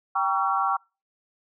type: chord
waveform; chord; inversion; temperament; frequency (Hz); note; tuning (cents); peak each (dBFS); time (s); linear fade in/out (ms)
sine; G diminished seventh; none; just; 784 / 940.8 / 1128.9 / 1354.7; G5 / Bb5 / Db6 / Fb6; 0 / +16 / +31 / +47; -26 / -30 / -25 / -27; 0.15-0.77; 10
effects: noise-tail reverb RT60 0.3 s tail -26 dB re dry